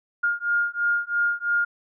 sine beating tone pair, 1414 / 1417 Hz, F6 / F6, +21 / +25 cents, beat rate 3 Hz, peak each -24 dBFS, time 0.23-1.65 s, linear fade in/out 10 ms, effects none

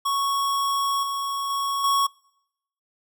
square tone with level steps, 1108.7 Hz, C#6, in tune, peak -22 / -26 / -24 / -19 dBFS, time 0.05-2.07 s, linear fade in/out 10 ms, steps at 1.03 / 1.5 / 1.84 s, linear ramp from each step 2 ms, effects noise-tail reverb RT60 0.8 s tail -26 dB re dry

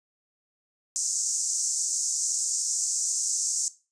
pink band-pass noise, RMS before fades -28 dBFS, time 0.96-3.68 s, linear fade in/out 0 ms, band 6000 to 8100 Hz, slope 48 dB/octave, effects noise-tail reverb RT60 0.3 s tail -17 dB re dry + resampled to 22050 Hz

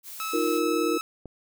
blue noise, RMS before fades -40 dBFS, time 0.03-0.62 s, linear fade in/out 50 ms
sawtooth tone, 1300 Hz, E6, 24 cents flat, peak -26 dBFS, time 0.2-1.01 s, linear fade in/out 0 ms
sine chord, Eb suspended second, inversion none, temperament just, 311.1 / 350 / 466.7 Hz, Eb4 / F4 / Bb4, 0 / +4 / +2 cents, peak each -27 dBFS, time 0.33-0.98 s, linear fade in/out 10 ms
click, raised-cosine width 2 ms, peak -26 dBFS, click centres 1.257 s
effects none

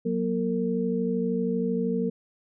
sine tone cluster, 184.5 / 237.3 / 455.9 Hz, F#3 / A#3 / A#4, -5 / +31 / -39 cents, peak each -28 dBFS, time 0.05-2.1 s, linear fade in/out 10 ms, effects none

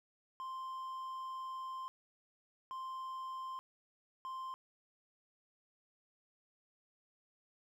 triangle tone bursts at uneven times, 1046.5 Hz, C6, in tune, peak -39 dBFS, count 3, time 0.4-1.88 / 2.71-3.59 / 4.25-4.54 s, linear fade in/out 0 ms, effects none

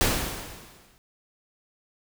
pink noise with exponential decay, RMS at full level -21 dBFS, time 0.01-0.98 s, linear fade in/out 0 ms, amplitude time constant 210 ms, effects none

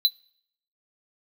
square tone with exponential decay, 4000 Hz, B7, 21 cents sharp, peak -12 dBFS, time 0.05-0.12 s, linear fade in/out 0 ms, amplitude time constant 15 ms, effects noise-tail reverb RT60 0.7 s tail -25 dB re dry

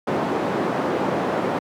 white band-pass noise, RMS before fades -23 dBFS, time 0.07-1.59 s, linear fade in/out 5 ms, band 170 to 680 Hz, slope 12 dB/octave, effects high-pass 100 Hz 12 dB/octave

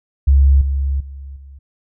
sine tone with level steps, 68.7 Hz, C#2, 15 cents flat, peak -7 / -15 / -29 / -35 dBFS, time 0.27-1.59 s, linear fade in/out 10 ms, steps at 0.61 / 1 / 1.36 s, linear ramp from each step 5 ms, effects none

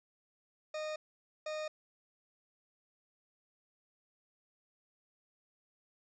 40% pulse tone pair in turn, 616 / 616 Hz, D#5 / D#5, -17 / -17 cents, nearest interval unison, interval 0 cents, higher neither, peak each -36 / -36 dBFS, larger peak neither, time 0.74-0.96 / 1.46-1.68 s, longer neither, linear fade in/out 5 ms, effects resampled to 16000 Hz

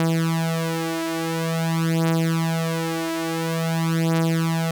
sawtooth beating tone pair, 163.7 / 164.18 Hz, E3 / E3, -12 / -7 cents, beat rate 0.48 Hz, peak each -20 / -19 dBFS, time 0-4.71 s, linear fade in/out 2 ms, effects none

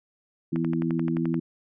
harmonic tone, 82.7 Hz, E2, 6 cents sharp, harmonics 2 / 3 / 4, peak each -27 / -28 / -28 dBFS, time 0.52-1.4 s, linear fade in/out 10 ms
click train, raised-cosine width 0.5 ms, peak -22 dBFS, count 10, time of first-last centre 0.56-1.343 s, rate 11.5 Hz
effects none

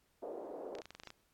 white band-pass noise, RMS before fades -45 dBFS, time 0.22-0.81 s, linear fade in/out 5 ms, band 340 to 590 Hz, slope 24 dB/octave
clicks, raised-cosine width 0.2 ms, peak -31 dBFS, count 10, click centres 0.752 / 0.786 / 0.818 / 0.856 / 0.906 / 0.95 / 0.999 / 1.035 / 1.073 / 1.104 s
effects pink hiss -75 dBFS RMS until 1.33 s + AAC 64 kbps

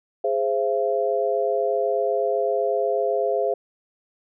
sine chord, Ab augmented, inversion none, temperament equal with one note detuned, 415.3 / 523.3 / 676.2 Hz, Ab4 / C5 / E5, 0 / 0 / +44 cents, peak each -24 dBFS, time 0.24-3.54 s, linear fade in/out 5 ms, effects none

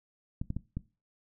clicks, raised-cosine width 5 ms, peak -21 dBFS, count 4, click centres 0.415 / 0.504 / 0.566 / 0.77 s, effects noise-tail reverb RT60 0.3 s tail -19 dB re dry

